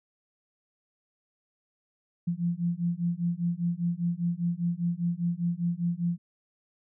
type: beating tone pair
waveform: sine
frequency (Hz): 170 / 175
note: F3 / F3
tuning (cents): -46 / +4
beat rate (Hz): 5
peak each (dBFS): -29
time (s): 2.27-6.18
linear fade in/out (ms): 10
effects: none